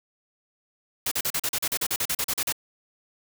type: noise bursts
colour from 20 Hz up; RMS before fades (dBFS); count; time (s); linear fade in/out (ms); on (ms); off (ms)
white; -26; 16; 1.06-2.525; 5; 55; 39
effects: none